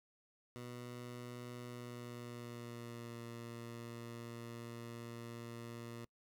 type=tone with pitch glide; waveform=15% pulse; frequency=122 to 117.37 Hz; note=B2 to A#2; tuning=-21 to +12 cents; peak=-40 dBFS; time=0.56-6.05 s; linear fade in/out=0 ms; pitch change=-67 cents; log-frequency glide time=1.65-3.18 s; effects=noise-tail reverb RT60 0.1 s tail -25 dB re dry